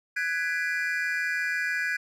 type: chord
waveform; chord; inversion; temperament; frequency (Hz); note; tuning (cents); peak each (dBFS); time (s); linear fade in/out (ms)
triangle; G# half-diminished seventh; third; just; 1495.1 / 1661.2 / 1993.5 / 2392; F#6 / G#6 / B6 / D7; +18 / 0 / +16 / +31; -30 / -27 / -32 / -33; 0.16-1.97; 10
effects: none